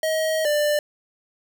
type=tone pair in turn; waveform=square; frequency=633 / 593.2 Hz; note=D#5 / D5; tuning=+30 / +17 cents; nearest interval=minor second; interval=113 cents; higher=first; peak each=-21 / -19 dBFS; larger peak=second; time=0.03-0.45 / 0.45-0.79 s; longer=first; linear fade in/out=2 ms; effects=none